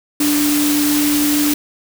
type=tone in noise; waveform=sine; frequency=293.7 Hz; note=D4; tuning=in tune; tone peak=-14 dBFS; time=0.2-1.54 s; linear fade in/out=5 ms; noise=white; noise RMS=-20 dBFS; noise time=0.2-1.54 s; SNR=+3 dB; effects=none